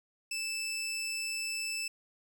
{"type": "tone", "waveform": "20% pulse", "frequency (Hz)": 2637, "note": "E7", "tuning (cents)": 0, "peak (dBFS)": -29, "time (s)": [0.31, 1.88], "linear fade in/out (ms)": 5, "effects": []}